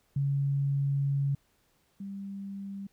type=tone pair in turn; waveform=sine; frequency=139.6 / 197.42 Hz; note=C#3 / G3; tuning=+13 / +13 cents; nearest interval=tritone; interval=600 cents; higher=second; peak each=-25 / -36 dBFS; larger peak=first; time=0.16-1.35 / 2-2.87 s; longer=first; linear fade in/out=5 ms; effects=pink hiss -70 dBFS RMS until 2.92 s